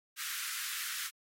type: high-pass noise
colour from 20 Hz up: pink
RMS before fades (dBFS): -38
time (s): 0.16-1.11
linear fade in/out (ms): 50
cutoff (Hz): 1300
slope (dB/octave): 48
effects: MP3 64 kbps